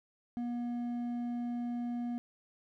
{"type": "tone with hard clipping", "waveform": "sine", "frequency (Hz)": 240.2, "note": "B3", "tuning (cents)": -48, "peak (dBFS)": -35, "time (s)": [0.37, 2.18], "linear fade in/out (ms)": 0, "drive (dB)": 5, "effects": []}